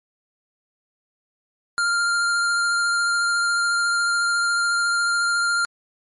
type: tone with vibrato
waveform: square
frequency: 1396.9 Hz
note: F6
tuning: in tune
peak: -19 dBFS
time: 1.78-5.65 s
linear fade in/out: 0 ms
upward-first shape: triangle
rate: 14 Hz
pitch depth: 14 cents each way
effects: MP3 48 kbps